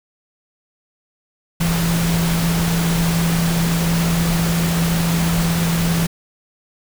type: tone in noise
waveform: sine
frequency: 167.7 Hz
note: E3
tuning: 30 cents sharp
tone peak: -16 dBFS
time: 1.6-6.07 s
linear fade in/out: 10 ms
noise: pink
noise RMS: -23 dBFS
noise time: 1.6-6.07 s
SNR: +4 dB
effects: none